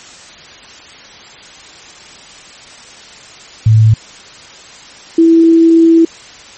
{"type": "tone pair in turn", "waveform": "sine", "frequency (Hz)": [110, 329.6], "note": ["A2", "E4"], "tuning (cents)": [0, 0], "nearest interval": "octave + perfect fifth", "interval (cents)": 1900, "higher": "second", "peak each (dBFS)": -3, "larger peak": "neither", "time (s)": [[3.66, 3.94], [5.18, 6.05]], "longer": "second", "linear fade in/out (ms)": 5, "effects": ["white hiss -35 dBFS RMS until 6.57 s", "MP3 32 kbps"]}